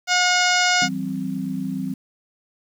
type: harmonic tone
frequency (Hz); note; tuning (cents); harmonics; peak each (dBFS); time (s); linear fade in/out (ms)
721; F#5; -45; 1 / 2 / 3 / 4 / 5 / 6 / 7 / 8 / 9 / 10; -22 / -21 / -23 / -26 / -29 / -29 / -25 / -29 / -32 / -30; 0.07-0.89; 50
type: chord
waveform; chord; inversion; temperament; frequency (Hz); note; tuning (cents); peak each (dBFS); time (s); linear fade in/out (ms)
sine; C major; first; equal with one note detuned; 164.81 / 192.3 / 261.6; E3 / G3 / C4; 0 / -33 / 0; -31 / -27 / -27; 0.82-1.94; 2
effects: 8-bit